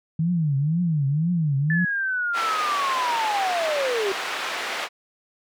sine tone with vibrato, 155.56 Hz, D#3, in tune, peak -19 dBFS, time 0.19-1.85 s, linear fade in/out 5 ms, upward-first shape triangle, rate 2 Hz, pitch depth 260 cents each way
sine linear sweep, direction down, 1757 to 375.6 Hz, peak -22 dBFS, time 1.7-4.12 s, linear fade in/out 2 ms
white band-pass noise, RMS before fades -29 dBFS, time 2.33-4.89 s, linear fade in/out 50 ms, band 510 to 2500 Hz, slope 12 dB/octave
effects none

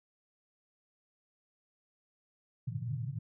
white band-pass noise, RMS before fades -37 dBFS, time 2.67-3.19 s, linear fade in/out 5 ms, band 100 to 160 Hz, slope 96 dB/octave, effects none

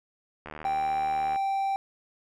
click train, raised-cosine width 0.5 ms, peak -24 dBFS, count 70, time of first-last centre 0.46-1.36 s, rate 76.7 Hz
triangle tone, 782 Hz, G5, 4 cents flat, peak -23 dBFS, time 0.65-1.76 s, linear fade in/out 0 ms
effects none

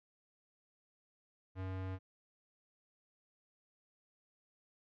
square tone with low-pass filter, 94.1 Hz, F#2, 30 cents sharp, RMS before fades -41 dBFS, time 1.55-1.99 s, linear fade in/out 50 ms, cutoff 2200 Hz, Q 0.74, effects none

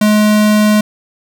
square tone, 211.6 Hz, G#3, 33 cents sharp, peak -8 dBFS, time 0.01-0.81 s, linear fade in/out 5 ms, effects none

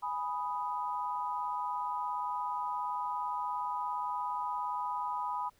sine chord, G# minor, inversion none, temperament equal, 830.6 / 987.8 / 1244.5 Hz, G#5 / B5 / D#6, 0 / 0 / 0 cents, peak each -39 / -34 / -40 dBFS, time 0.02-5.5 s, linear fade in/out 20 ms, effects pink hiss -68 dBFS RMS until 5.59 s

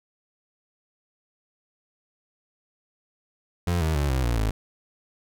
30% pulse tone with pitch steps, 87.31 / 79.14 / 71.74 / 65.03 / 58.95 / 53.44 Hz, F2 / D#2 / D2 / C2 / A#1 / A1, 0 / +30 / -40 / -10 / +20 / -50 cents, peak -19 dBFS, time 3.67-4.51 s, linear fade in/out 5 ms, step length 140 ms, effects none

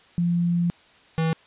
sine / square tone pair in turn, 172.8 / 161.75 Hz, F3 / E3, -18 / -32 cents, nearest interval minor second, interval 114 cents, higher first, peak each -19 / -21 dBFS, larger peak first, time 0.18-0.7 / 1.18-1.33 s, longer first, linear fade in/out 0 ms, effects white hiss -54 dBFS RMS until 1.46 s + resampled to 8000 Hz

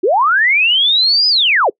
sine linear two-way sweep, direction up then down, 321 to 5050 to 321 Hz, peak -9 dBFS, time 0.03-1.7 s, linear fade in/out 10 ms, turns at 1.28 s, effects noise-tail reverb RT60 0.1 s tail -26 dB re dry

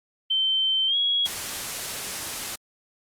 sine tone with pitch glide, 3100 to 3322 Hz, G7 to G#7, -20 to 0 cents, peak -20 dBFS, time 0.3-1.27 s, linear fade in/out 10 ms, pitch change +120 cents, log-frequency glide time 0.87-0.96 s
white noise, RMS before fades -31 dBFS, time 1.25-2.56 s, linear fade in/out 10 ms
effects low-pass 12000 Hz 12 dB/octave + Opus 48 kbps

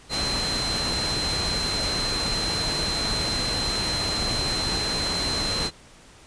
sine tone in noise, 4100 Hz, C8, 36 cents flat, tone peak -26 dBFS, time 0.09-5.71 s, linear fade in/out 50 ms, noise pink, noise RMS -28 dBFS, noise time 0.09-5.71 s, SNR -1 dB, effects pink hiss -50 dBFS RMS until 6.26 s + resampled to 22050 Hz

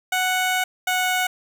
15% pulse tone pair in turn, 740 / 736.9 Hz, F#5 / F#5, 0 / -7 cents, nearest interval unison, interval 7 cents, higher first, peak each -13 dBFS, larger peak neither, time 0.12-0.64 / 0.87-1.27 s, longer first, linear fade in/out 5 ms, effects none

